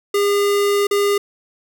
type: tone with dropouts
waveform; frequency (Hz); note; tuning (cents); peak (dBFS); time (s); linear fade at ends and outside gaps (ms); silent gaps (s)
square; 405.4; G#4; -42; -15; 0.14-1.18; 5; 0.87-0.91
effects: none